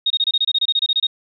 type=tone bursts; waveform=sine; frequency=3729 Hz; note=A#7; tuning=in tune; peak=-14 dBFS; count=15; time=0.06-1.069 s; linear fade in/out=5 ms; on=43 ms; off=26 ms; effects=none